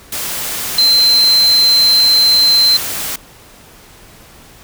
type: tone in noise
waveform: sine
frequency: 4100 Hz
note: C8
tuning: 36 cents flat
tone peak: -7 dBFS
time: 0.78-2.77 s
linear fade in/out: 5 ms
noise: white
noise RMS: -21 dBFS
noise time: 0.12-3.16 s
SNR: +11 dB
effects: pink hiss -41 dBFS RMS until 4.63 s